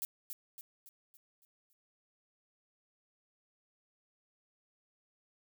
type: noise with echo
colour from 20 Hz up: violet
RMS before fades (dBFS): -37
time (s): 0.02-0.05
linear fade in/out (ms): 0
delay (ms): 280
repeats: 6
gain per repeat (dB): -6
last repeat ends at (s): 1.73
effects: none